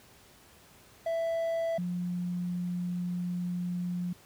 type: tone pair in turn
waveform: triangle / sine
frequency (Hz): 662 / 177.43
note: E5 / F3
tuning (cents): +7 / +28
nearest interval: octave + major seventh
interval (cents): 2279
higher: first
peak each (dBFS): -26 / -30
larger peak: first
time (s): 1.06-1.78 / 1.78-4.13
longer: second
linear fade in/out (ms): 5
effects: pink hiss -57 dBFS RMS until 4.25 s + high-pass 60 Hz 12 dB/octave